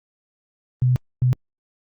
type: tone bursts at uneven times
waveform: sine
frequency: 125.8 Hz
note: B2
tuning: 32 cents sharp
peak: -14 dBFS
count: 2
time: 0.82-0.96 / 1.22-1.33 s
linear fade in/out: 0 ms
effects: Opus 32 kbps